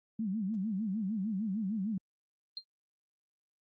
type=tone with vibrato; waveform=sine; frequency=205.3 Hz; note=G#3; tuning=20 cents flat; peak=-31 dBFS; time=0.19-1.98 s; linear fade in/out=5 ms; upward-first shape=sine; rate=6.6 Hz; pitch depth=180 cents each way
type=tone with exponential decay; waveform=sine; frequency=4186 Hz; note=C8; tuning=in tune; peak=-33 dBFS; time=2.57-2.64 s; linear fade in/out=1 ms; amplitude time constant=15 ms
effects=Opus 48 kbps